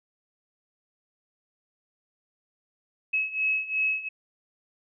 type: beating tone pair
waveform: sine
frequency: 2571 / 2573.8 Hz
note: E7 / E7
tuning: -44 / -42 cents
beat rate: 2.8 Hz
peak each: -29 / -26 dBFS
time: 3.13-4.09 s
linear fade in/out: 10 ms
effects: none